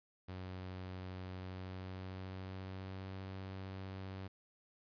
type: tone with pitch glide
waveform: sawtooth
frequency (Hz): 92.5 to 95.43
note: F#2 to G2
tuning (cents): 0 to -46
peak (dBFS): -40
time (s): 0.28-4.28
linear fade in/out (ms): 10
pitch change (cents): +54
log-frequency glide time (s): 1.36-3.17
effects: resampled to 11025 Hz + 13-bit